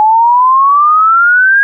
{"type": "exponential sweep", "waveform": "sine", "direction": "up", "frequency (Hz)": [847, 1644], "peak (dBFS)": -4, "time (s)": [0, 1.63], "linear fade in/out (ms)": 0, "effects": []}